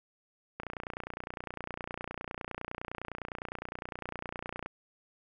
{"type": "click train", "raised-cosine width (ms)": 0.5, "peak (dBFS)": -22, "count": 122, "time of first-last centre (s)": [0.6, 4.66], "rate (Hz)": 29.8, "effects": []}